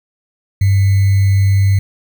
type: tone with sample-and-hold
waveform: sine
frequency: 98 Hz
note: G2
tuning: in tune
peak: -8 dBFS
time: 0.61-1.79 s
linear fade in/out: 5 ms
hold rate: 2100 Hz
effects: none